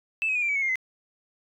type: tone with pitch steps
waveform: sine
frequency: 2633 / 2540 / 2451 / 2365 / 2282 / 2201 / 2124 / 2049 Hz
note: E7 / D#7 / D#7 / D7 / C#7 / C#7 / C7 / C7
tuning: -3 / +35 / -27 / +12 / +50 / -13 / +25 / -37 cents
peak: -22 dBFS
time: 0.22-0.756 s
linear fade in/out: 0 ms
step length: 67 ms
effects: tanh soft clip ceiling -18 dBFS